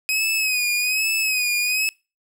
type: tone with vibrato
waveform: sawtooth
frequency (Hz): 2522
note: D#7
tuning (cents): +23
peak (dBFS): -16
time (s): 0.09-1.89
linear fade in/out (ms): 0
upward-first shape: sine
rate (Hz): 1.2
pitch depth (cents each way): 66
effects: noise-tail reverb RT60 0.3 s tail -25 dB re dry